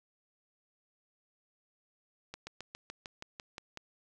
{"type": "slowing click train", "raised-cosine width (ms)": 0.2, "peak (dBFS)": -25, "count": 10, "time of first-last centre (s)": [2.34, 3.773], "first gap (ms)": 130, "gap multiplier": 1.05, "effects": []}